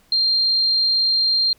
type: tone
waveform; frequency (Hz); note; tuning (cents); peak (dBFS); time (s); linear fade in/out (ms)
sine; 4186; C8; 0; -15; 0.12-1.53; 2
effects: pink hiss -57 dBFS RMS until 1.58 s